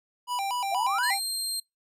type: tone with vibrato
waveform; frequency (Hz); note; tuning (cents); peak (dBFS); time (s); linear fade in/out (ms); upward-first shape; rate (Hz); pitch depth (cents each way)
square; 880; A5; 0; -28; 0.27-1.2; 50; square; 4.2; 190
type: exponential sweep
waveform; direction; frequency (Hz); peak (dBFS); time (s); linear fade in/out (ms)
sine; up; 654 to 2190; -26; 0.71-1.15; 20
type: tone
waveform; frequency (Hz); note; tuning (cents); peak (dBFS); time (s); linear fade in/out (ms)
25% pulse; 4186; C8; 0; -24; 1.03-1.6; 5
effects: noise-tail reverb RT60 0.2 s tail -26 dB re dry + resampled to 32000 Hz